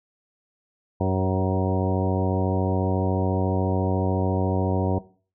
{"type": "harmonic tone with a mistuned harmonic", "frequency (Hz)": 94, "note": "F#2", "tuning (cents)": 28, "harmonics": [1, 2, 3, 4, 5, 6, 7, 8, 10], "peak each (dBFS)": [-24, -27, -29, -30, -31, -32, -32, -33, -34], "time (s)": [1, 4.99], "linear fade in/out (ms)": 10, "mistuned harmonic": 6, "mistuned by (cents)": -19, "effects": ["noise-tail reverb RT60 0.4 s tail -18 dB re dry"]}